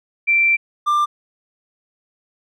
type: tone pair in turn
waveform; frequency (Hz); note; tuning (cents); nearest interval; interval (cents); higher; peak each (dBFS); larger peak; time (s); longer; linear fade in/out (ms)
sine / triangle; 2349 / 1188.8; D7 / D6; 0 / +21; octave; 1179; first; -12; neither; 0.27-0.57 / 0.86-1.06; first; 20
effects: none